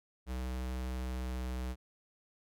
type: tone with pitch glide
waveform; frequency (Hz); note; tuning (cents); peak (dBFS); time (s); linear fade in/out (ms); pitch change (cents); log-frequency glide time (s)
square; 63.4 to 63; B1 to B1; +46 to +35; -36; 0.26-1.76; 50; -11; 0.9-1.48
effects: none